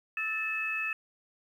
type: tone cluster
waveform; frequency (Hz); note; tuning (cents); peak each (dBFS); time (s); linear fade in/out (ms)
sine; 1308 / 1766 / 2593; E6 / A6 / E7; -14 / +6 / -29; -40 / -36 / -31; 0.17-0.93; 2
effects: 10-bit